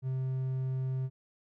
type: tone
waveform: triangle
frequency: 130.8 Hz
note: C3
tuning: in tune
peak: -28 dBFS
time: 0.02-1.1 s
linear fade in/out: 50 ms
effects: none